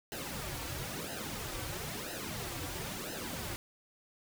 pink noise with flanger, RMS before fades -40 dBFS, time 0.12-3.56 s, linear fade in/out 0 ms, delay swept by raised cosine 0.87 to 4.87 ms, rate 1 Hz, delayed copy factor -0.8, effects none

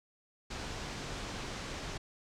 pink low-pass noise, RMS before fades -41 dBFS, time 0.5-1.98 s, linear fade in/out 10 ms, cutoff 6900 Hz, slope 24 dB/octave, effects none

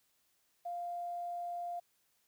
sine tone with quantisation, 698.5 Hz, F5, in tune, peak -37 dBFS, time 0.65-1.8 s, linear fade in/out 10 ms, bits 11, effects white hiss -75 dBFS RMS until 2.27 s

